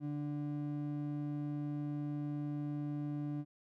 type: ring-modulated tone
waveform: triangle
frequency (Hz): 220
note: A3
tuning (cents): 0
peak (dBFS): -31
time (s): 0-3.45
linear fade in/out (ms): 50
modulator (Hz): 74.4
effects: none